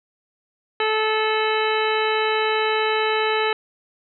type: harmonic tone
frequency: 435.2 Hz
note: A4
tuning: 19 cents flat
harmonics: 1 / 2 / 3 / 4 / 5 / 6 / 7 / 9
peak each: -22 / -25 / -27 / -28 / -29 / -30 / -30 / -32 dBFS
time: 0.8-3.53 s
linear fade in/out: 2 ms
effects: none